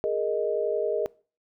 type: chord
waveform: sine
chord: Ab suspended second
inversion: none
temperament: equal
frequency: 415.3 / 466.2 / 622.3 Hz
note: Ab4 / Bb4 / Eb5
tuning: 0 / 0 / 0 cents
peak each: -28 dBFS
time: 0.04-1.06 s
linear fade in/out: 0 ms
effects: noise-tail reverb RT60 0.4 s tail -23 dB re dry